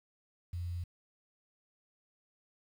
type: tone with quantisation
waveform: sine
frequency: 87.31 Hz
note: F2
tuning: in tune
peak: -35 dBFS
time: 0.53-0.84 s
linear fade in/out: 5 ms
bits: 10
effects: none